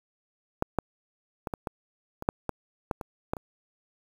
clicks, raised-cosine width 1 ms, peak -10 / -10 / -18 / -17 / -17 / -22 / -8 / -14 / -13 / -22 / -13 / -24 dBFS, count 12, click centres 0.624 / 0.787 / 1.472 / 1.538 / 1.672 / 2.224 / 2.289 / 2.493 / 2.912 / 3.012 / 3.335 / 3.368 s, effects 7-bit

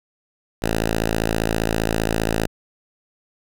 5% pulse tone, 55.1 Hz, A1, 3 cents sharp, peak -8 dBFS, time 0.62-2.47 s, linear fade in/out 5 ms, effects none

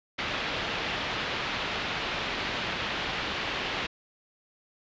white low-pass noise, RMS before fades -32 dBFS, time 0.18-3.87 s, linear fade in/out 10 ms, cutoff 3500 Hz, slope 24 dB/octave, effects resampled to 16000 Hz

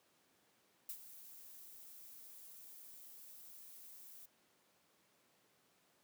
violet noise with ADSR envelope, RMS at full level -44 dBFS, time 0.89-4.26 s, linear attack 3 ms, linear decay 72 ms, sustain -12 dB, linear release 7 ms, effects pink hiss -73 dBFS RMS until 6.03 s + high-pass 200 Hz 12 dB/octave

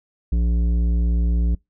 triangle tone with tanh clipping, 58.27 Hz, A#1, in tune, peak -18 dBFS, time 0.32-1.55 s, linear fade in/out 5 ms, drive 15 dB, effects noise-tail reverb RT60 0.2 s tail -26 dB re dry

